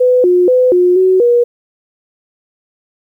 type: tone with pitch steps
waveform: sine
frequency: 501 / 358.6 / 505 / 358.6 / 373.7 / 479.9 Hz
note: B4 / F4 / B4 / F4 / F#4 / B4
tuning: +25 / +46 / +39 / +46 / +17 / -50 cents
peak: -6 dBFS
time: 0-1.44 s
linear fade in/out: 10 ms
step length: 240 ms
effects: 8-bit